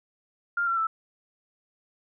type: tone with pitch steps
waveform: sine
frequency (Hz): 1400 / 1360.1 / 1321.4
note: F6 / F6 / E6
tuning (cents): +4 / -46 / +4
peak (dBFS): -23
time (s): 0.57-0.87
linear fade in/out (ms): 5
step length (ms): 100
effects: none